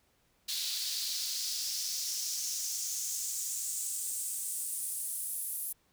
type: noise with high-pass filter sweep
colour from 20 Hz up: pink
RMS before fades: -36 dBFS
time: 0.48-5.73 s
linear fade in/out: 10 ms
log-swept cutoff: 4000 to 11000 Hz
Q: 3
effects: pink hiss -71 dBFS RMS until 5.92 s